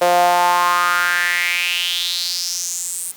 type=tone with high-pass filter sweep; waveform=sawtooth; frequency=176.1 Hz; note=F3; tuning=15 cents sharp; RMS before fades=-18 dBFS; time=0.01-3.12 s; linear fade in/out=10 ms; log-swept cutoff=580 to 9500 Hz; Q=5; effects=white hiss -43 dBFS RMS until 3.16 s + high-pass 60 Hz 12 dB/octave